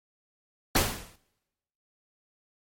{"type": "noise with exponential decay", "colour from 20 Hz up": "pink", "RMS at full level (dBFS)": -19, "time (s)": [0.75, 1.16], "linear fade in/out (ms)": 5, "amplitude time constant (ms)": 89, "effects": ["noise-tail reverb RT60 1.0 s tail -25 dB re dry", "MP3 64 kbps"]}